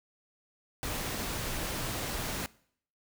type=noise; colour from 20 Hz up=pink; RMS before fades=-35 dBFS; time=0.83-2.46 s; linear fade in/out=0 ms; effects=noise-tail reverb RT60 0.6 s tail -21 dB re dry